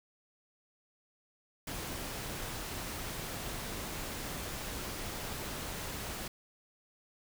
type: noise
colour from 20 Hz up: pink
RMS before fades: -40 dBFS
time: 1.67-6.28 s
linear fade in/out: 5 ms
effects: none